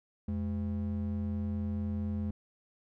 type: ring-modulated tone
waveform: triangle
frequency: 148.4 Hz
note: D3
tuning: 18 cents sharp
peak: -26 dBFS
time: 0.28-2.31 s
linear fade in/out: 5 ms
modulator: 62.2 Hz
effects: none